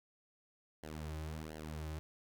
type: tone with flanger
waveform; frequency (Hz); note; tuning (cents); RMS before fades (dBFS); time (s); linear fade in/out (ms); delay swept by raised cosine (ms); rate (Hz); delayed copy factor
sawtooth; 77.78; D#2; 0; -44; 0.83-1.99; 0; 0.81 to 4.41; 1.4; -0.9
effects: none